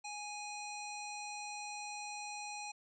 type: harmonic tone with a mistuned harmonic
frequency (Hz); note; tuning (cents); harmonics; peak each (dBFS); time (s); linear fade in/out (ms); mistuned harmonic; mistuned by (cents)
830; G#5; -1; 1 / 3 / 5 / 7 / 9 / 10; -45 / -47 / -51 / -52 / -53 / -60; 0.04-2.72; 10; 9; -21
effects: none